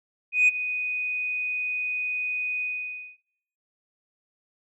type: tone with ADSR envelope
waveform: sine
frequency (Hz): 2489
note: D#7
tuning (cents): 0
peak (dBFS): -12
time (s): 0.32-3.18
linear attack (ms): 160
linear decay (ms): 19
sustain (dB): -13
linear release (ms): 560
effects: noise-tail reverb RT60 0.6 s tail -17 dB re dry + tanh soft clip ceiling -12 dBFS